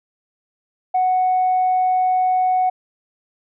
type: tone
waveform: sine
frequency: 740 Hz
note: F#5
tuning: in tune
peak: -13 dBFS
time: 0.94-2.7 s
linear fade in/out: 10 ms
effects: tanh soft clip ceiling -11 dBFS